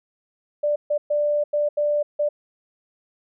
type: tone bursts at uneven times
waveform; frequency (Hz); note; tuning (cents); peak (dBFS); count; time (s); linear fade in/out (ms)
sine; 590; D5; +8; -18; 6; 0.63-0.76 / 0.9-0.98 / 1.1-1.44 / 1.53-1.69 / 1.77-2.03 / 2.19-2.29; 10
effects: none